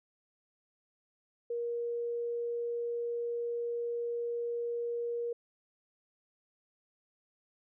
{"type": "tone", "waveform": "sine", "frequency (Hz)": 472.8, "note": "A#4", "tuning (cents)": 24, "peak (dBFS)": -32, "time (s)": [1.5, 5.33], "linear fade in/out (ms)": 5, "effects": []}